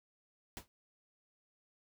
pink noise with exponential decay, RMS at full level -41 dBFS, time 0.57-0.68 s, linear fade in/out 0 ms, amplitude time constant 22 ms, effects none

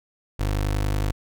25% pulse tone, 50.7 Hz, G#1, 41 cents flat, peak -18 dBFS, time 0.39-1.12 s, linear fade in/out 10 ms, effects none

